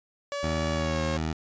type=tone with pitch glide; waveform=sawtooth; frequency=570 to 541.8 Hz; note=C#5 to C#5; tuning=+48 to -40 cents; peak=-26 dBFS; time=0.32-1.17 s; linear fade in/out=0 ms; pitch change=-88 cents; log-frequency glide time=0.73-1.03 s
type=tone; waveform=15% pulse; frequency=79.2 Hz; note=D#2; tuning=31 cents sharp; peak=-21 dBFS; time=0.43-1.33 s; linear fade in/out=5 ms
effects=resampled to 16000 Hz